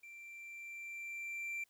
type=tone with level ramp; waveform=triangle; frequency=2354 Hz; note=D7; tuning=3 cents sharp; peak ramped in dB=-49 to -36 dBFS; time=0.03-1.64 s; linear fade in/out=5 ms; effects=white hiss -75 dBFS RMS until 1.69 s